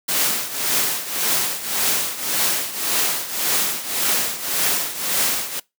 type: noise with tremolo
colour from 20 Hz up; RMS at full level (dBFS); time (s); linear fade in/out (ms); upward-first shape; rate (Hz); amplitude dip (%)
white; -18; 0.08-5.6; 10; triangle; 1.8; 80
effects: noise-tail reverb RT60 0.2 s tail -23 dB re dry + high-pass 150 Hz 12 dB/octave